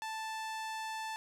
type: tone with low-pass filter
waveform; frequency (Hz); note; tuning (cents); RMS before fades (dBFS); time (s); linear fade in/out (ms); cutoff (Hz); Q
sawtooth; 880; A5; 0; -40; 0.02-1.16; 0; 11000; 0.55
effects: none